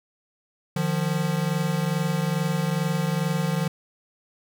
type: tone pair together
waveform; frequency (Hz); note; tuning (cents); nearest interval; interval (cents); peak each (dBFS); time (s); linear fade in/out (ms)
square; 152.27 / 174.61; D#3 / F3; -37 / 0; major second; 237; -26 / -26; 0.76-3.68; 5
effects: none